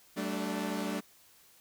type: chord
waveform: sawtooth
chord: G suspended second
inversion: none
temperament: equal with one note detuned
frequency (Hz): 191.41 / 220 / 293.7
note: G3 / A3 / D4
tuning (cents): -41 / 0 / 0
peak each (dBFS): -33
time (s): 0.16-1.01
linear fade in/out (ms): 20
effects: white hiss -61 dBFS RMS until 1.6 s